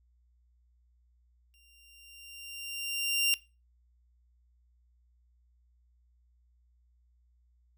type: tone with exponential growth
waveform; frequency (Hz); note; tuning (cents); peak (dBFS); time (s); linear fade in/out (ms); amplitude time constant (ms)
sawtooth; 2780; F7; -9; -19; 1.54-3.34; 0; 390
effects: noise-tail reverb RT60 0.3 s tail -22 dB re dry + added 60 Hz sine -64 dBFS peak until 7.77 s